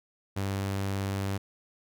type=tone; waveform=sawtooth; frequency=98 Hz; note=G2; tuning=in tune; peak=-25 dBFS; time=0.36-1.38 s; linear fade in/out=10 ms; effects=none